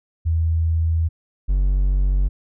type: tone pair in turn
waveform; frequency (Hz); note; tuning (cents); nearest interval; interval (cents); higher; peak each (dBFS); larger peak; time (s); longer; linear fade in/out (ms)
sine / triangle; 81.7 / 47.27; E2 / F#1; -15 / +38; major sixth; 947; first; -16 / -13; second; 0.25-1.09 / 1.48-2.29; first; 20
effects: none